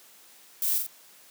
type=noise with echo; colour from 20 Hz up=violet; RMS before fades=-27 dBFS; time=0.62-0.78 s; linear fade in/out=2 ms; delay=43 ms; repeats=2; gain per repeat=-4 dB; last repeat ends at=0.866 s; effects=white hiss -54 dBFS RMS until 1.3 s + high-pass 200 Hz 12 dB/octave